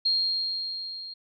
sine tone with level ramp, 4229 Hz, C8, 18 cents sharp, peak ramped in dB -20 to -37 dBFS, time 0.05-1.14 s, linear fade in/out 10 ms, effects none

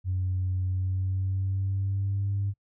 sine tone with pitch glide, 92.5 to 99.71 Hz, F#2 to G2, 0 to +30 cents, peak -24 dBFS, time 0.04-2.54 s, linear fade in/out 50 ms, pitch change +130 cents, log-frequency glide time 0.66-2.33 s, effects noise-tail reverb RT60 0.1 s tail -26 dB re dry + tanh soft clip ceiling -21 dBFS

